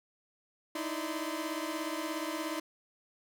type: tone cluster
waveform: sawtooth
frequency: 309.4 / 326.3 / 582 / 1027 Hz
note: D#4 / E4 / D5 / C6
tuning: -10 / -18 / -16 / -33 cents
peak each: -34 / -35 / -39 / -38 dBFS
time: 0.75-2.6 s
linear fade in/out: 5 ms
effects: none